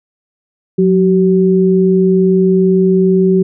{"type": "tone pair together", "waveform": "sine", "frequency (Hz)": [182.26, 380], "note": ["F#3", "F#4"], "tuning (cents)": [-26, 46], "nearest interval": "octave + minor second", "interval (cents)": 1272, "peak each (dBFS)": -10, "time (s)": [0.78, 3.43], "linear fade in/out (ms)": 10, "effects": []}